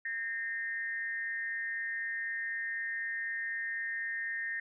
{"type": "tone with amplitude modulation", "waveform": "sine", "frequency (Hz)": 1834, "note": "A#6", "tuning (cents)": -29, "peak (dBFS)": -30, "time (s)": [0.05, 4.6], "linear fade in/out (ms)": 5, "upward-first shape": "sine", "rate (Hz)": 224, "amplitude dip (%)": 75, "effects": []}